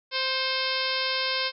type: harmonic tone with a mistuned harmonic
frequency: 523 Hz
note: C5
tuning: 1 cent flat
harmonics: 1 / 2 / 3 / 4 / 5 / 6 / 7 / 8 / 9 / 10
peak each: -34 / -34 / -34 / -34 / -34 / -34 / -34 / -34 / -34 / -34 dBFS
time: 0.11-1.52 s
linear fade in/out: 50 ms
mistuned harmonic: 4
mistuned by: +40 cents
effects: none